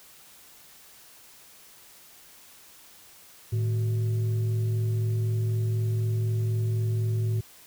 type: tone with frequency modulation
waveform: sine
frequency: 110 Hz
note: A2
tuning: in tune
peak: -23 dBFS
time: 3.52-7.41 s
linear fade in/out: 10 ms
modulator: 264 Hz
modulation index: 0.33
effects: white hiss -52 dBFS RMS until 7.66 s